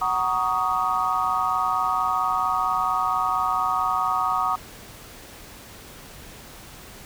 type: chord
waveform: sine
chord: D# minor seventh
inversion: first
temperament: just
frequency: 746.7 / 933.4 / 1120.1 / 1244.5 Hz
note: F#5 / A#5 / C#6 / D#6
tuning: +16 / +2 / +18 / 0 cents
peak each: -27 / -28 / -26 / -24 dBFS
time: 0.01-4.56 s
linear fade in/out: 10 ms
effects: pink hiss -43 dBFS RMS until 7.05 s